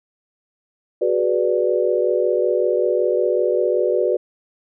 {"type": "chord", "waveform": "sine", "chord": "G# half-diminished seventh", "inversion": "third", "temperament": "equal with one note detuned", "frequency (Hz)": [370, 415.3, 492.5, 587.3], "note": ["F#4", "G#4", "B4", "D5"], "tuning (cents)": [0, 0, -5, 0], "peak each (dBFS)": [-20, -24, -20, -22], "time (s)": [1.01, 4.17], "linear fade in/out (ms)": 10, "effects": []}